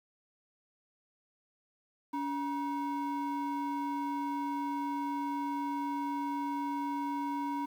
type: ring-modulated tone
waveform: triangle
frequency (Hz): 620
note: D#5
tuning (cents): -6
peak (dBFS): -27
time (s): 2.13-7.66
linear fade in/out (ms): 10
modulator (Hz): 336
effects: 10-bit